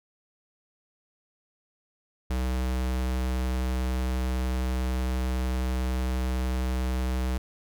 square tone, 63.5 Hz, B1, 49 cents sharp, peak -26 dBFS, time 2.3-7.38 s, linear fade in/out 5 ms, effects none

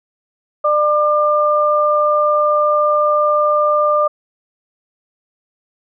sine tone pair together, 597.7 / 1197 Hz, D5 / D6, +30 / +33 cents, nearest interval octave, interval 1203 cents, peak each -14 dBFS, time 0.64-4.08 s, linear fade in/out 10 ms, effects none

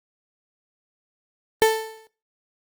35% pulse tone with exponential decay, 441.8 Hz, A4, 7 cents sharp, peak -9 dBFS, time 1.62-2.07 s, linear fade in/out 0 ms, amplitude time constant 96 ms, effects noise-tail reverb RT60 0.3 s tail -17 dB re dry + Opus 32 kbps

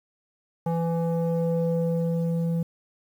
square tone with low-pass filter sweep, 167.1 Hz, E3, 24 cents sharp, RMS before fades -25 dBFS, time 0.66-2.63 s, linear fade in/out 5 ms, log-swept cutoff 770 to 340 Hz, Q 2.8, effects 9-bit

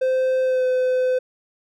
triangle tone with pitch glide, 518 to 509.4 Hz, C5 to C5, -17 to -46 cents, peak -15 dBFS, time 0.01-1.19 s, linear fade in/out 10 ms, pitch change -29 cents, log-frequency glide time 0.43-0.65 s, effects none

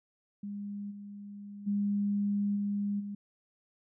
sine tone with level steps, 203.1 Hz, G#3, 38 cents flat, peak -36 / -42 / -27 / -29 / -36 dBFS, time 0.43-3.15 s, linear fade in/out 5 ms, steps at 0.9 / 1.66 / 2.55 / 2.99 s, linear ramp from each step 20 ms, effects none

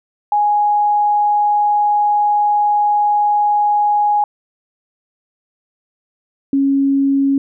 sine tone pair in turn, 830.6 / 275.3 Hz, G#5 / C#4, 0 / -12 cents, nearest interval octave + perfect fifth, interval 1912 cents, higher first, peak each -11 dBFS, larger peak neither, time 0.32-4.24 / 6.53-7.38 s, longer first, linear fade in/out 2 ms, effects none

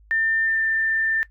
sine tone with pitch glide, 1800 to 1787.6 Hz, A6 to A6, +39 to +27 cents, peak -19 dBFS, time 0.11-1.23 s, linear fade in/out 0 ms, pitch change -12 cents, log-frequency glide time 0.4-0.63 s, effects noise-tail reverb RT60 0.1 s tail -18 dB re dry + added 52 Hz sine -49 dBFS peak until 1.3 s

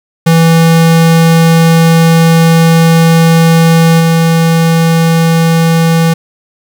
square tone with level steps, 164.7 Hz, E3, 1 cent flat, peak -4 / -6 dBFS, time 0.26-6.14 s, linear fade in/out 10 ms, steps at 3.99 s, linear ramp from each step 20 ms, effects 7-bit

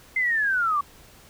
sine linear sweep, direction down, 2093 to 1123 Hz, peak -20 dBFS, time 0.16-0.81 s, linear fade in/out 5 ms, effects pink hiss -51 dBFS RMS until 1.29 s

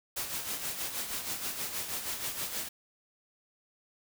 white noise with tremolo, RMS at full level -34 dBFS, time 0.16-2.69 s, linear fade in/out 10 ms, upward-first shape sine, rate 6.3 Hz, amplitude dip 55%, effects none

